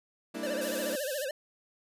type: chord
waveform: 30% pulse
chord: E half-diminished seventh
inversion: first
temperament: equal with one note detuned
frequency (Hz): 200.2 / 233.1 / 293.7 / 329.6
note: G3 / Bb3 / D4 / E4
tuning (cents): +37 / 0 / 0 / 0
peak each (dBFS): -41 / -38 / -38 / -38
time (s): 0.34-0.96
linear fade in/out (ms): 10
type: tone with vibrato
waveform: square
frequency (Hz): 556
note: C#5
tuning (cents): +5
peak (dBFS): -33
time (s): 0.43-1.31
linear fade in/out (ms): 2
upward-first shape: sine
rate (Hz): 14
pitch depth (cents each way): 150
type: high-pass noise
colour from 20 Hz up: white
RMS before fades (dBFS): -40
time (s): 0.61-1.25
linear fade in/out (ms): 10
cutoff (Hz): 2900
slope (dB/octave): 96
effects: resampled to 32000 Hz